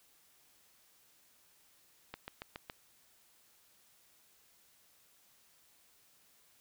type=click train; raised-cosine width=0.3 ms; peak=-26 dBFS; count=5; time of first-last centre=2.14-2.699 s; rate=7.16 Hz; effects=white hiss -67 dBFS RMS until 6.6 s